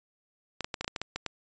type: clicks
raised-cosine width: 0.2 ms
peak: -15 dBFS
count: 10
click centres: 0.607 / 0.645 / 0.742 / 0.81 / 0.845 / 0.879 / 0.962 / 1.016 / 1.16 / 1.263 s
effects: resampled to 16000 Hz